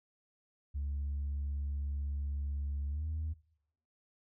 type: tone with pitch glide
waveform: sine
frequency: 71 to 78.33 Hz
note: C#2 to D#2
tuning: +42 to +12 cents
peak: -32 dBFS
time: 0.74-3.34 s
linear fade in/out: 20 ms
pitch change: +170 cents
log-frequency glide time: 2.89-3.06 s
effects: noise-tail reverb RT60 0.7 s tail -21 dB re dry + tanh soft clip ceiling -31 dBFS